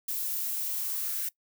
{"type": "noise with high-pass filter sweep", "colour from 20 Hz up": "violet", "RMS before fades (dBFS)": -32, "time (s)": [0.08, 1.29], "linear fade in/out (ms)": 5, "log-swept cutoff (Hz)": [370, 1700], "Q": 3.1, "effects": ["noise-tail reverb RT60 0.1 s tail -21 dB re dry"]}